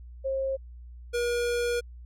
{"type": "tone pair in turn", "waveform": ["sine", "square"], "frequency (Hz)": [536, 478.8], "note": ["C5", "A#4"], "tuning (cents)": [42, 46], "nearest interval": "major second", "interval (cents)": 196, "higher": "first", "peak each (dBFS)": -26, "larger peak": "neither", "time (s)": [[0.24, 0.57], [1.13, 1.81]], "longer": "second", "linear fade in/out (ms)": 20, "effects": ["added 60 Hz sine -42 dBFS peak until 2.05 s", "low-pass 11000 Hz 12 dB/octave"]}